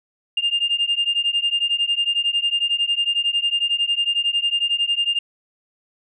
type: beating tone pair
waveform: sine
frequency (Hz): 2804 / 2815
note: F7 / F7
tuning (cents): +6 / +13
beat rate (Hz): 11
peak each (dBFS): -20 / -20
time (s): 0.37-5.19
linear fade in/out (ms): 5
effects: tanh soft clip ceiling -12 dBFS